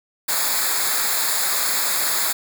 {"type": "noise with comb filter", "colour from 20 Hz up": "white", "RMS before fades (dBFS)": -21, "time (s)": [0.28, 2.33], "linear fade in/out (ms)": 10, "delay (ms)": 0.34, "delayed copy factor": -0.85, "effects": []}